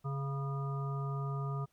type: harmonic tone with a mistuned harmonic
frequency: 138.59 Hz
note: C#3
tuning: in tune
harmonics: 1 / 3 / 5 / 7 / 9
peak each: -34 / -46 / -49 / -50 / -44 dBFS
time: 0.04-1.66 s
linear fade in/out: 20 ms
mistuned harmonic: 9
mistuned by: -35 cents
effects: pink hiss -75 dBFS RMS until 1.72 s